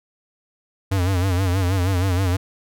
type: tone with vibrato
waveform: square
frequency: 92.6 Hz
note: F#2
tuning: 2 cents sharp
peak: -18 dBFS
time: 0.91-2.37 s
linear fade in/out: 10 ms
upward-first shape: sine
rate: 6.3 Hz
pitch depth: 99 cents each way
effects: none